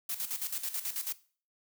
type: noise with tremolo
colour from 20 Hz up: blue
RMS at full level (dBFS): -34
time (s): 0.09-1.13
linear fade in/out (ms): 5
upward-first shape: square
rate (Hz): 9.2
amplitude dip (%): 70
effects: noise-tail reverb RT60 0.4 s tail -18 dB re dry